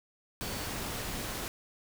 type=tone in noise; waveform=sine; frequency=4484 Hz; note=C#8; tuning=19 cents sharp; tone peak=-48 dBFS; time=0.42-0.67 s; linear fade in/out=0 ms; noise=pink; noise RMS=-37 dBFS; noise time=0.41-1.48 s; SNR=-14 dB; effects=none